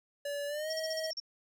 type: tone with pitch glide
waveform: square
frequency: 574 to 636.9 Hz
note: D5 to D#5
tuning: -40 to +40 cents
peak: -35 dBFS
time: 0.25-1.11 s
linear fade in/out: 5 ms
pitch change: +180 cents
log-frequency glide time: 0.47-0.71 s
type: tone bursts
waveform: sine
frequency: 5500 Hz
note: F8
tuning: 27 cents flat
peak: -35 dBFS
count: 8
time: 0.7-1.201 s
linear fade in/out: 5 ms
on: 32 ms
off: 35 ms
effects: none